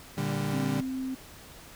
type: chord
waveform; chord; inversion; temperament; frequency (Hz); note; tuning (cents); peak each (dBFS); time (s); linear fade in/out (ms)
35% pulse; G minor; first; equal with one note detuned; 116.54 / 146.83 / 197.82; Bb2 / D3 / G3; 0 / 0 / +16; -34 / -29 / -31; 0.17-0.81; 10
type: tone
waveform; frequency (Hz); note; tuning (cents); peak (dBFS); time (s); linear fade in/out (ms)
sine; 261.6; C4; 0; -30; 0.53-1.15; 10
effects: pink hiss -49 dBFS RMS until 1.75 s